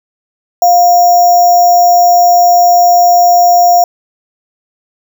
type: tone with sample-and-hold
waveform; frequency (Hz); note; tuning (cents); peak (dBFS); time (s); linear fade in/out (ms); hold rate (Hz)
sine; 705; F5; +16; -3; 0.62-3.84; 2; 6300
effects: none